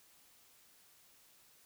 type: silence
effects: white hiss -65 dBFS RMS until 1.65 s